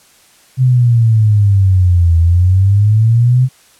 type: exponential two-way sweep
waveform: sine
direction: down then up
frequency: 130.81 to 82.41 to 130.81 Hz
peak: -6 dBFS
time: 0.57-3.49 s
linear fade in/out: 50 ms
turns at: 2.18 s
effects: white hiss -47 dBFS RMS until 3.79 s + low-pass 11000 Hz 12 dB/octave